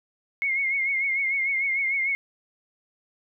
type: tone with vibrato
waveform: sine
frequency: 2163 Hz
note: C#7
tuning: 43 cents flat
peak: -22 dBFS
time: 0.42-2.15 s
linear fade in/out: 0 ms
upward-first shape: triangle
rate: 6.7 Hz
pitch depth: 68 cents each way
effects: none